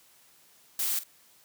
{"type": "noise with echo", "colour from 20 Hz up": "blue", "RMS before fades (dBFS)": -29, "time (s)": [0.79, 0.99], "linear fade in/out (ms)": 2, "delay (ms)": 46, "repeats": 1, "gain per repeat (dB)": -14, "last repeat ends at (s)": 1.036, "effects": ["white hiss -60 dBFS RMS until 1.44 s", "high-pass 80 Hz 12 dB/octave"]}